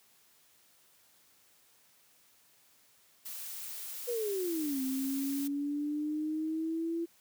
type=noise; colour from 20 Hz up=blue; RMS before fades=-42 dBFS; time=3.25-5.48 s; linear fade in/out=10 ms
type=exponential two-way sweep; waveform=sine; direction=down then up; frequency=493.9 to 261.6 to 337.5 Hz; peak=-31 dBFS; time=4.07-7.06 s; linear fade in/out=20 ms; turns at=4.81 s
effects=white hiss -65 dBFS RMS until 7.2 s + high-pass 80 Hz 12 dB/octave